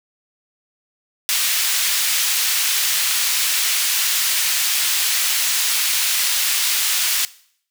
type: high-pass noise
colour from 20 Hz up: pink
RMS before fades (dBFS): -19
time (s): 1.29-7.25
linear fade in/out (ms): 0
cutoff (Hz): 2600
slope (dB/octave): 12
effects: noise-tail reverb RT60 0.6 s tail -19 dB re dry